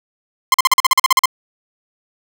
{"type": "tone bursts", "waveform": "sawtooth", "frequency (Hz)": 1046.5, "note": "C6", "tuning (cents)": 0, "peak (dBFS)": -4, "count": 12, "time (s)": [0.52, 1.257], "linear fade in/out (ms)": 2, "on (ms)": 22, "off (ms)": 43, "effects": []}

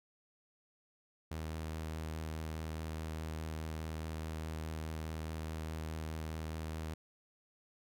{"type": "tone with vibrato", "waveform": "sawtooth", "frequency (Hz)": 79.2, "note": "D#2", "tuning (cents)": 31, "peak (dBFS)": -35, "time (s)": [1.31, 6.94], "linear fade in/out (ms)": 5, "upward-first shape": "triangle", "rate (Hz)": 4.8, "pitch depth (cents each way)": 14, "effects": []}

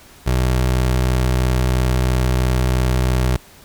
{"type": "tone", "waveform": "25% pulse", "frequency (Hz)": 63, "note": "B1", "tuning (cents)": 35, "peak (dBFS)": -11, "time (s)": [0.26, 3.37], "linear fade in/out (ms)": 10, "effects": ["pink hiss -45 dBFS RMS until 3.64 s"]}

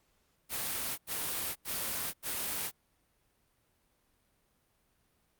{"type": "noise bursts", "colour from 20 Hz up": "white", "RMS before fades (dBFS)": -35, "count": 4, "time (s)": [0.49, 2.714], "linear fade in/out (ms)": 50, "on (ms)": 490, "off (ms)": 88, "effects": ["pink hiss -73 dBFS RMS until 5.39 s", "Opus 48 kbps"]}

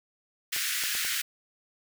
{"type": "high-pass noise", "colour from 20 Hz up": "pink", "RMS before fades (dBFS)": -30, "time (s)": [0.52, 1.22], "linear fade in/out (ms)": 10, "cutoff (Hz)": 1500, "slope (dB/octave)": 48}
{"type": "clicks", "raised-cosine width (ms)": 0.5, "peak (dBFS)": -26, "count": 4, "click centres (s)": [0.564, 0.837, 0.951, 1.049]}
{"effects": []}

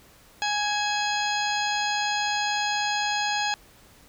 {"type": "harmonic tone with a mistuned harmonic", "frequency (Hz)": 830.6, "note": "G#5", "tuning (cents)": 0, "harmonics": [1, 2, 3, 4, 5, 6, 8], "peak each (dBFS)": [-27, -30, -32, -33, -34, -35, -36], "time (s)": [0.42, 3.54], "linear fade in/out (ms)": 0, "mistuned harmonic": 3, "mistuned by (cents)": 45, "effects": ["pink hiss -54 dBFS RMS until 4.08 s"]}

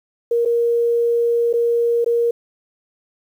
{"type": "tone with dropouts", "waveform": "sine", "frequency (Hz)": 470, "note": "A#4", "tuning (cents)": 14, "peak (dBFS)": -14, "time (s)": [0.31, 2.31], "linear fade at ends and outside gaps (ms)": 5, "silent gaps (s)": [[0.451, 0.457], [1.529, 1.537], [2.045, 2.061]], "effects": ["8-bit"]}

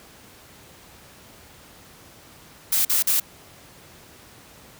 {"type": "noise bursts", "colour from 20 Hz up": "blue", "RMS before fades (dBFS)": -20, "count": 3, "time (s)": [2.72, 3.2], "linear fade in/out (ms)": 5, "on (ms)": 130, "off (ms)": 45, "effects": ["pink hiss -48 dBFS RMS until 4.79 s", "high-pass 60 Hz 12 dB/octave"]}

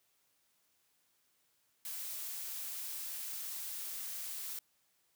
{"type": "noise", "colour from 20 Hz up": "blue", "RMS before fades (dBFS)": -42, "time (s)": [1.85, 4.59], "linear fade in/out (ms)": 2, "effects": ["white hiss -75 dBFS RMS until 5.15 s", "high-pass 60 Hz 12 dB/octave"]}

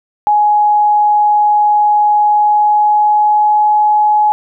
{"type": "tone with pitch glide", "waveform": "sine", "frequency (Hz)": [837, 843.8], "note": ["G#5", "G#5"], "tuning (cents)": [13, 27], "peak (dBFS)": -7, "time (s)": [0.27, 4.32], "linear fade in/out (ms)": 0, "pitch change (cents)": 14, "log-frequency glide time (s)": [2.18, 3.66], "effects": []}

